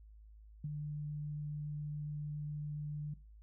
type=tone with ADSR envelope; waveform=sine; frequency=148.8 Hz; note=D3; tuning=23 cents sharp; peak=-35 dBFS; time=0.64-3.14 s; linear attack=4 ms; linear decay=39 ms; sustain=-3 dB; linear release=6 ms; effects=noise-tail reverb RT60 0.3 s tail -17 dB re dry + added 53 Hz sine -54 dBFS peak until 3.42 s